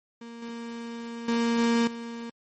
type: tone with level steps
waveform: 35% pulse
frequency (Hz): 233.1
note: A#3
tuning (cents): 0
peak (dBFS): -38 / -33 / -21 / -19 / -33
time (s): 0.21-2.3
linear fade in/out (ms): 5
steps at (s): 0.42 / 1.28 / 1.58 / 1.87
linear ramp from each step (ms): 5
effects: low-pass 7000 Hz 12 dB/octave + MP3 32 kbps